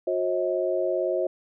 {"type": "tone cluster", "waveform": "sine", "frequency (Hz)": [362.6, 539, 637], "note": ["F#4", "C#5", "D#5"], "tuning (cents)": [-35, -49, 41], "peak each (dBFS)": -27, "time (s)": [0.07, 1.27], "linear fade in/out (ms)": 5, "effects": []}